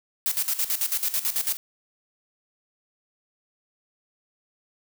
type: noise with tremolo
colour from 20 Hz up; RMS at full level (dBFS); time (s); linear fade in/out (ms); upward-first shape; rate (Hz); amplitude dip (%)
blue; -24; 0.26-1.57; 0; square; 9.1; 75
effects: none